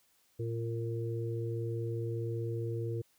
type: harmonic tone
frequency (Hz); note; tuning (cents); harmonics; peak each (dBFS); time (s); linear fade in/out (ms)
115.2; A#2; -20; 1 / 3 / 4; -34 / -40 / -40; 0.39-3.02; 10
effects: white hiss -70 dBFS RMS until 3.18 s